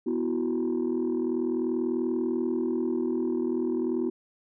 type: chord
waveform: sine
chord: B suspended fourth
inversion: none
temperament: equal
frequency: 246.9 / 329.6 / 370 Hz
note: B3 / E4 / F#4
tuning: 0 / 0 / 0 cents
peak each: -28 dBFS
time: 0.06-4.1 s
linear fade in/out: 10 ms
effects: tanh soft clip ceiling -20 dBFS